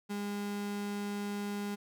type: tone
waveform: 35% pulse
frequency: 203.9 Hz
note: G#3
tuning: 32 cents flat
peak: -33 dBFS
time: 0.09-1.76 s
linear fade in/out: 20 ms
effects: none